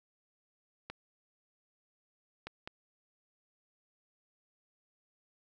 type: clicks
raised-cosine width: 0.3 ms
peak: -25 dBFS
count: 3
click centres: 0.9 / 2.47 / 2.675 s
effects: none